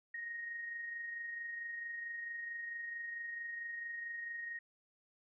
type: tone with amplitude modulation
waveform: sine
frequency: 1869 Hz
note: A#6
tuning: 4 cents sharp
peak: -39 dBFS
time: 0.14-4.59 s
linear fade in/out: 5 ms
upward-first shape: sine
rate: 24.5 Hz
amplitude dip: 35%
effects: none